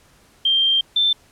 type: tone pair in turn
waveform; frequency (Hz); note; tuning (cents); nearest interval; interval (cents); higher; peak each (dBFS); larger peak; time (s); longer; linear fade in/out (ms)
sine; 3171 / 3552; G7 / A7; +19 / +16; major second; 197; second; -14; neither; 0.45-0.81 / 0.96-1.13; first; 5
effects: pink hiss -54 dBFS RMS until 1.31 s + low-pass 12000 Hz 12 dB/octave